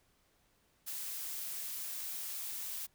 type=noise; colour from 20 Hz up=blue; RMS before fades=-41 dBFS; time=0.86-2.87 s; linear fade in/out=20 ms; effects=pink hiss -72 dBFS RMS until 2.94 s